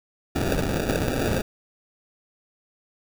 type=noise with sample-and-hold; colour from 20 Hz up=violet; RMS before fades=-24 dBFS; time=0.35-1.42 s; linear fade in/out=10 ms; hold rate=1050 Hz; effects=none